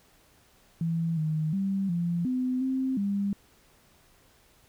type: tone with pitch steps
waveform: sine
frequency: 165.5 / 155.8 / 194.7 / 171.8 / 254.4 / 262.5 / 200 Hz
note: E3 / D#3 / G3 / F3 / C4 / C4 / G3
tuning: +7 / +3 / -12 / -28 / -48 / +6 / +35 cents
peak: -25 dBFS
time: 0.81-3.33 s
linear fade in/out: 2 ms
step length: 360 ms
effects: pink hiss -61 dBFS RMS until 4.68 s